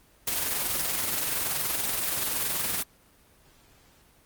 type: noise with amplitude modulation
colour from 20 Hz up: white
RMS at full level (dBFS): -26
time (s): 0.27-2.83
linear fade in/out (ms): 5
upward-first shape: sine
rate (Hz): 21.1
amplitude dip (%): 40
effects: pink hiss -59 dBFS RMS until 4.25 s + Opus 24 kbps